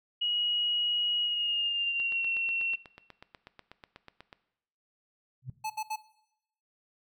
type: tone with pitch glide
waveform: sine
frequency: 2899 to 2721 Hz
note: F#7 to F7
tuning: -36 to -46 cents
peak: -27 dBFS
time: 0.21-2.76 s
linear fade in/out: 10 ms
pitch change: -110 cents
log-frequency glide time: 1.23-2.27 s
type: click train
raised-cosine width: 0.3 ms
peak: -30 dBFS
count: 20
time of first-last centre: 2-4.328 s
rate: 8.16 Hz
type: tone with exponential growth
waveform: sine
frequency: 128.2 Hz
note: C3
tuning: 35 cents flat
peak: -32 dBFS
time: 5.42-5.5 s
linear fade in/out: 5 ms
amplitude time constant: 17 ms
type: tone bursts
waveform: square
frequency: 866 Hz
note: A5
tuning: 28 cents flat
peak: -32 dBFS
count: 3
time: 5.64-5.961 s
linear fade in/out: 10 ms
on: 61 ms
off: 69 ms
effects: noise-tail reverb RT60 0.8 s tail -17 dB re dry